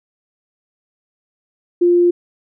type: tone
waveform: sine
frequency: 350 Hz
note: F4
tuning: 4 cents sharp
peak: -9 dBFS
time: 1.81-2.11 s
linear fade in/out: 10 ms
effects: none